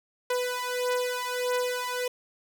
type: beating tone pair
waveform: sawtooth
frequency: 495.7 / 497.3 Hz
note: B4 / B4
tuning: +6 / +12 cents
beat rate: 1.6 Hz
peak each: -26 dBFS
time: 0.3-2.08 s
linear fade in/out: 5 ms
effects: none